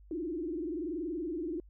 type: tone with frequency modulation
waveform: sine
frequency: 329.6 Hz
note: E4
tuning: in tune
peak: -33 dBFS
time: 0.11-1.6 s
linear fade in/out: 2 ms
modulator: 21 Hz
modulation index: 1.6
effects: added 50 Hz sine -53 dBFS peak until 1.69 s